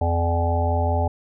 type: harmonic tone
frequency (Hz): 84.8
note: E2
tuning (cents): +50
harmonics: 1 / 3 / 5 / 7 / 9 / 10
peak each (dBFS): -20 / -31 / -31 / -27 / -27 / -29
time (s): 0.01-1.08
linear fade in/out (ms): 5
effects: none